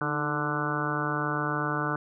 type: harmonic tone with a mistuned harmonic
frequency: 147.7 Hz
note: D3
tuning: 10 cents sharp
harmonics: 1 / 2 / 3 / 4 / 5 / 6 / 7 / 8 / 9 / 10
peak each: -33 / -34 / -37 / -39 / -39 / -38 / -37 / -34 / -35 / -33 dBFS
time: 0.01-1.96 s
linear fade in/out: 2 ms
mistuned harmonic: 2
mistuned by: +55 cents
effects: none